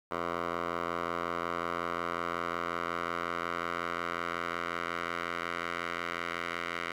10% pulse tone with band-pass filter sweep, 85.5 Hz, F2, 36 cents flat, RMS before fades -35 dBFS, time 0.11-6.92 s, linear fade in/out 5 ms, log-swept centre 1000 to 1800 Hz, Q 1.7, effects 10-bit

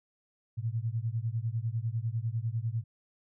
sine beating tone pair, 110 / 120 Hz, A2 / B2, 0 / -49 cents, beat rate 10 Hz, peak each -32 / -33 dBFS, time 0.57-2.84 s, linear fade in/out 20 ms, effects none

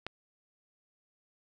click, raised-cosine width 0.3 ms, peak -20 dBFS, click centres 0.066 s, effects none

